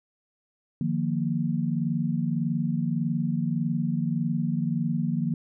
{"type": "chord", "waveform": "sine", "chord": "Eb suspended second", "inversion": "none", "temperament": "equal with one note detuned", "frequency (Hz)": [152.89, 174.61, 233.1], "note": ["Eb3", "F3", "Bb3"], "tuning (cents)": [-30, 0, 0], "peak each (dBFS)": -28, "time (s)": [0.81, 5.34], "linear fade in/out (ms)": 2, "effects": []}